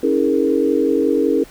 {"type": "chord", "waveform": "sine", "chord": "A# half-diminished seventh", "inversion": "first", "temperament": "equal with one note detuned", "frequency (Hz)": [277.2, 322.5, 415.3, 466.2], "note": ["C#4", "E4", "G#4", "A#4"], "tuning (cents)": [0, -38, 0, 0], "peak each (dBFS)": -19, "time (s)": [0.03, 1.44], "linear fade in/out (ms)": 5, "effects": ["pink hiss -44 dBFS RMS until 1.5 s"]}